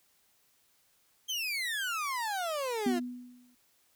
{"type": "exponential sweep", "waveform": "30% pulse", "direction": "down", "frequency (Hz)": [3204, 334.4], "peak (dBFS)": -29, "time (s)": [1.28, 3], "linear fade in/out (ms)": 20}
{"type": "tone with exponential decay", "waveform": "sine", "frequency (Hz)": 246.9, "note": "B3", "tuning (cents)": 0, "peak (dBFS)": -24, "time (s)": [2.86, 3.55], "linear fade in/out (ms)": 5, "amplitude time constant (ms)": 150}
{"effects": ["white hiss -69 dBFS RMS until 3.95 s"]}